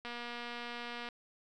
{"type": "click train", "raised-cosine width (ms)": 0.3, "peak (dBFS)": -27, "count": 249, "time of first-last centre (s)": [0.05, 1.088], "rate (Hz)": 239, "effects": []}